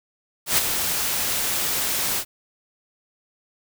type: noise with ADSR envelope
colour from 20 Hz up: white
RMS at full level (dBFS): -17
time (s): 0.46-2.25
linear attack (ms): 120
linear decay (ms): 16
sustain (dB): -7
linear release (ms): 69
effects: none